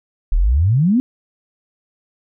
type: exponential sweep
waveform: sine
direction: up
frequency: 34.14 to 266.9 Hz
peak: -11 dBFS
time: 0.32-1 s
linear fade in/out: 0 ms
effects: none